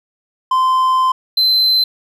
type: tone pair in turn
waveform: triangle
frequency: 1035 / 4074 Hz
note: C6 / C8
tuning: -19 / -47 cents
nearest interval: 2 octaves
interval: 2372 cents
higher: second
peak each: -9 dBFS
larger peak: neither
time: 0.51-1.12 / 1.37-1.84 s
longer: first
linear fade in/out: 5 ms
effects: none